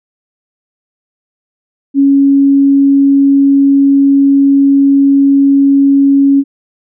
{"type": "tone", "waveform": "sine", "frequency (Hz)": 277.2, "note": "C#4", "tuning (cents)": 0, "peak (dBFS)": -4, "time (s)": [1.94, 6.44], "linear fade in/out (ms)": 50, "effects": []}